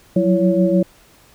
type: tone cluster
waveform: sine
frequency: 180.5 / 187 / 335.5 / 559 Hz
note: F#3 / F#3 / E4 / C#5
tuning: -43 / +19 / +31 / +14 cents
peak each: -18 dBFS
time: 0.16-0.83 s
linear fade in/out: 5 ms
effects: pink hiss -50 dBFS RMS until 1.34 s